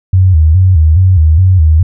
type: tone with vibrato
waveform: sine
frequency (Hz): 85.5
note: F2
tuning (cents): -36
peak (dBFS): -3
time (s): 0.13-1.83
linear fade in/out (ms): 5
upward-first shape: square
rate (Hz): 2.4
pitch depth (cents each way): 150
effects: none